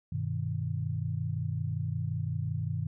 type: chord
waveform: sine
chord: G augmented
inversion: none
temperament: equal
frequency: 98 / 123.47 / 155.56 Hz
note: G2 / B2 / D#3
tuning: 0 / 0 / 0 cents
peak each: -34 dBFS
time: 0.12-2.87 s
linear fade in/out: 5 ms
effects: none